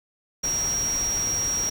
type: tone in noise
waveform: sine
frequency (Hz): 5660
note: F8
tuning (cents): +22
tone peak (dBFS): -23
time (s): 0.43-1.7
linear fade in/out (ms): 10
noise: pink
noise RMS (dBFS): -34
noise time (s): 0.43-1.7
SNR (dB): +8
effects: none